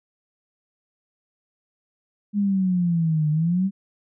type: exponential two-way sweep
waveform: sine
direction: down then up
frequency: 207.7 to 150 to 199 Hz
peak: -18 dBFS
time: 2.33-3.71 s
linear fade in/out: 50 ms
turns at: 3.3 s
effects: none